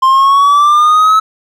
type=exponential sweep; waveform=triangle; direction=up; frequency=1046.5 to 1300 Hz; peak=-3 dBFS; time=0.02-1.2 s; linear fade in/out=10 ms; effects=none